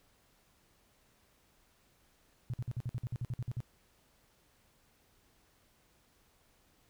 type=tone bursts; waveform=sine; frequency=122 Hz; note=B2; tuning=21 cents flat; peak=-33 dBFS; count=13; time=2.5-3.604 s; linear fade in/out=0 ms; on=36 ms; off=53 ms; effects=pink hiss -69 dBFS RMS until 6.89 s